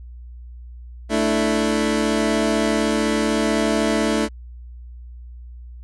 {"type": "chord", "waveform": "25% pulse", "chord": "A suspended fourth", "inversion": "none", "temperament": "equal", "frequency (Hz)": [220, 293.7, 329.6], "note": ["A3", "D4", "E4"], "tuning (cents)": [0, 0, 0], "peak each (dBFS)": [-17, -19, -20], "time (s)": [1.09, 4.29], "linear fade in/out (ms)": 50, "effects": ["added 60 Hz sine -35 dBFS peak until 5.83 s", "resampled to 24000 Hz"]}